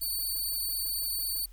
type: tone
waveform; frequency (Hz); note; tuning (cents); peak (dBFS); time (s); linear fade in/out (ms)
5% pulse; 4506; C#8; +28; -23; 0.01-1.46; 10
effects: added 42 Hz sine -47 dBFS peak until 1.52 s + white hiss -64 dBFS RMS until 1.52 s